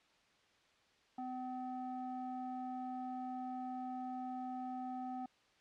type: tone with low-pass filter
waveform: square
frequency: 254.2 Hz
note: C4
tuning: 50 cents flat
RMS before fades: -43 dBFS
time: 1.18-5.26 s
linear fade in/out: 5 ms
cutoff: 880 Hz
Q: 7.8
effects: white hiss -70 dBFS RMS until 5.6 s + low-pass 4000 Hz 12 dB/octave